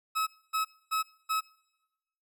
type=tone bursts; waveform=40% pulse; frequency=1287 Hz; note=E6; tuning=42 cents flat; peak=-26 dBFS; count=4; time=0.15-1.41 s; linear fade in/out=20 ms; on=120 ms; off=260 ms; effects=noise-tail reverb RT60 1.0 s tail -23 dB re dry